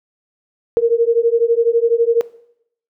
sine beating tone pair, 459.1 / 471.1 Hz, A#4 / A#4, -26 / +18 cents, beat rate 12 Hz, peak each -14 dBFS, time 0.77-2.21 s, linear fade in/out 0 ms, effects noise-tail reverb RT60 0.7 s tail -18 dB re dry

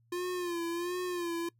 square tone with vibrato, 349.5 Hz, F4, 1 cent sharp, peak -33 dBFS, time 0.12-1.49 s, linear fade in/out 5 ms, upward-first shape sine, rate 1.4 Hz, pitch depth 65 cents each way, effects noise-tail reverb RT60 0.1 s tail -23 dB re dry + added 116 Hz sine -65 dBFS peak until 1.59 s

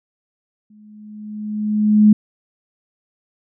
sine tone with exponential growth, 211.6 Hz, G#3, 33 cents sharp, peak -5 dBFS, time 0.7-2.13 s, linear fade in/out 5 ms, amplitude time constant 310 ms, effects none

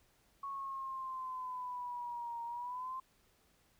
sine exponential two-way sweep, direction down then up, 1108.7 to 932.3 to 1053 Hz, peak -39 dBFS, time 0.43-3 s, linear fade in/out 5 ms, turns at 2.43 s, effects pink hiss -71 dBFS RMS until 3.79 s

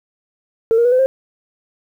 sine tone with pitch steps, 451.6 / 470 / 489.1 / 509 / 529.7 Hz, A4 / A#4 / B4 / C5 / C5, +45 / +14 / -17 / -48 / +21 cents, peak -9 dBFS, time 0.71-1.06 s, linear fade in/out 0 ms, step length 70 ms, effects tanh soft clip ceiling -6 dBFS + 8-bit

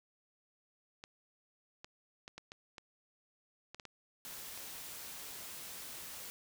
clicks, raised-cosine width 0.2 ms, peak -30 dBFS, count 10, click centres 1.039 / 1.845 / 2.279 / 2.38 / 2.519 / 2.782 / 3.746 / 3.798 / 3.853 / 4.576 s
white noise, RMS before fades -47 dBFS, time 4.25-6.3 s, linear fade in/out 0 ms
effects none

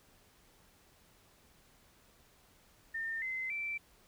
sine tone with pitch steps, 1812 / 2058 / 2336 Hz, A#6 / C7 / D7, -50 / -29 / -10 cents, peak -35 dBFS, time 2.94-3.78 s, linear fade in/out 10 ms, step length 280 ms, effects pink hiss -65 dBFS RMS until 4.07 s

